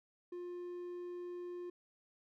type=tone; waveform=triangle; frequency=353.7 Hz; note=F4; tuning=22 cents sharp; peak=-40 dBFS; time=0.32-1.7 s; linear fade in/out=5 ms; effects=none